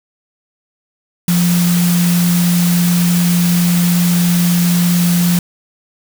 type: tone in noise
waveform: sine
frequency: 174.61 Hz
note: F3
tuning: in tune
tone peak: -10 dBFS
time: 1.28-5.39 s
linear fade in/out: 2 ms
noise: white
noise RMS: -21 dBFS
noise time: 1.28-5.39 s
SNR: +8 dB
effects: none